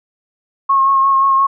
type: tone with vibrato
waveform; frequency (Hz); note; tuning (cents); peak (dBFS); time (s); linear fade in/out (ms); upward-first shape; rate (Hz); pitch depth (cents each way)
sine; 1085; C#6; -37; -9; 0.69-1.47; 10; sine; 5.7; 21
effects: none